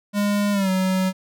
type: tone with pitch glide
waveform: square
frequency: 204.5 to 187.53 Hz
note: G#3 to F#3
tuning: -26 to +24 cents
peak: -19 dBFS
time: 0.13-1.13 s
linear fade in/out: 50 ms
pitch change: -150 cents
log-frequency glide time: 0.52-0.7 s
effects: none